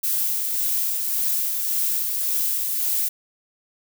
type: noise with tremolo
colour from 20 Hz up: violet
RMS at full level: -22 dBFS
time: 0.03-3.09 s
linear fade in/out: 10 ms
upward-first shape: sine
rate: 1.8 Hz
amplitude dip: 30%
effects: none